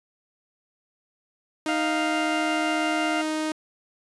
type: tone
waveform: sawtooth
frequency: 311.1 Hz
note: D#4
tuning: in tune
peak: -21 dBFS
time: 1.66-3.52 s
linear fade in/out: 2 ms
type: harmonic tone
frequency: 698.5 Hz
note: F5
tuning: in tune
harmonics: 1 / 2 / 3 / 4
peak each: -28 / -31 / -33 / -34 dBFS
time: 1.68-3.22 s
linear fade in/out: 10 ms
effects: resampled to 24000 Hz